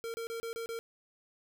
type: tone bursts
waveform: square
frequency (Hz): 459.2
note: A#4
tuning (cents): -26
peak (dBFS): -37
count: 6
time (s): 0.04-0.79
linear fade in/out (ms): 0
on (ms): 100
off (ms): 30
effects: none